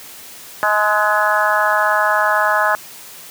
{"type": "harmonic tone with a mistuned harmonic", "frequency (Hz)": 210.9, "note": "G#3", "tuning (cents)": 27, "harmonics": [3, 4, 5, 6, 7, 8], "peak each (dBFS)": [-20, -20, -20, -20, -20, -20], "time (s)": [0.63, 2.75], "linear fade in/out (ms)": 0, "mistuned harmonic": 5, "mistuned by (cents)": -26, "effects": ["white hiss -37 dBFS RMS until 3.3 s", "high-pass 100 Hz 12 dB/octave"]}